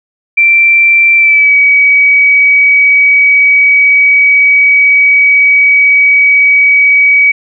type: tone with pitch glide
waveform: sine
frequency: 2349 to 2269 Hz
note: D7 to C#7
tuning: 0 to +40 cents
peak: -3 dBFS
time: 0.37-7.32 s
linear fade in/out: 10 ms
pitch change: -60 cents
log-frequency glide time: 1.16-1.55 s
effects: none